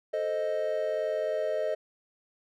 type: chord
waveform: triangle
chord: A diminished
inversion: none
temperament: equal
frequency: 440 / 523.3 / 622.3 Hz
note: A4 / C5 / Eb5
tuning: 0 / 0 / 0 cents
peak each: -32 / -32 / -27 dBFS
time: 0.13-1.75 s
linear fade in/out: 10 ms
effects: none